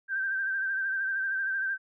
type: tone with vibrato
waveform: sine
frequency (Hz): 1568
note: G6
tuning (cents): 0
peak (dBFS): -27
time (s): 0.08-1.78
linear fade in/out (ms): 50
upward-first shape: sine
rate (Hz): 13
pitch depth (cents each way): 42
effects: none